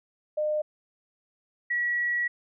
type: tone pair in turn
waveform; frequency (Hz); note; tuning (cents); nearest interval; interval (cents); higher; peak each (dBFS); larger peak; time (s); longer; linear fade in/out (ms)
sine; 607 / 1927.1; D#5 / B6; -43 / -43; octave + minor sixth; 2000; second; -24; neither; 0.37-0.62 / 1.7-2.28; second; 10
effects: none